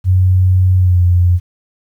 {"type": "tone with pitch glide", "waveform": "sine", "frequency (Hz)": [92.5, 88.68], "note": ["F#2", "F2"], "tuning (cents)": [0, 27], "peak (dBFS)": -7, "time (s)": [0.04, 1.4], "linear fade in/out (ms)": 50, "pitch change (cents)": -73, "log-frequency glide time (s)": [0.77, 1.02], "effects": ["8-bit"]}